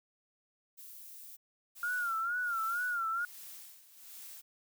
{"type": "noise", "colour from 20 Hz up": "violet", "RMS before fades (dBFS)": -50, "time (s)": [0.77, 1.37], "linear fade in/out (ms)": 20}
{"type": "noise with tremolo", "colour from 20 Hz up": "blue", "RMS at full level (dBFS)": -48, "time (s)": [1.75, 4.42], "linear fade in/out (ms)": 20, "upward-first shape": "sine", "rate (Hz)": 1.3, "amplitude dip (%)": 75}
{"type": "tone with vibrato", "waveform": "sine", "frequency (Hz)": 1400, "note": "F6", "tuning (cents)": 4, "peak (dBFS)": -31, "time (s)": [1.83, 3.25], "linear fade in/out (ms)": 2, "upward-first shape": "sine", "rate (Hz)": 2.2, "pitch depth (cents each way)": 100}
{"effects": []}